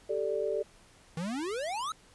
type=chord; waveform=sine; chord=G suspended second; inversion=none; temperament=equal; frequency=392 / 440 / 587.3 Hz; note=G4 / A4 / D5; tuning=0 / 0 / 0 cents; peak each=-34 / -32 / -33 dBFS; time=0.09-0.63 s; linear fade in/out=10 ms
type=exponential sweep; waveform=square; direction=up; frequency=155.56 to 1337 Hz; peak=-33 dBFS; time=1.17-1.92 s; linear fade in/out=2 ms
effects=pink hiss -59 dBFS RMS until 2.14 s + resampled to 24000 Hz

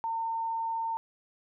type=tone; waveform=sine; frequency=908 Hz; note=A#5; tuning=46 cents flat; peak=-29 dBFS; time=0.04-0.97 s; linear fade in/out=0 ms; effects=none

